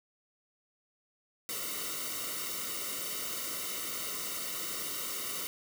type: noise with comb filter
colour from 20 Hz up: white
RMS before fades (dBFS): -37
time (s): 1.49-5.47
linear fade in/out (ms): 0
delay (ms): 1.2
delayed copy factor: -1
effects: none